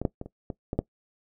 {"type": "clicks", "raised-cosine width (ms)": 2, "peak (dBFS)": [-17, -10, -21, -27, -19, -16, -10], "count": 7, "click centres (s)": [0.016, 0.052, 0.214, 0.26, 0.502, 0.731, 0.79], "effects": ["noise-tail reverb RT60 0.1 s tail -19 dB re dry"]}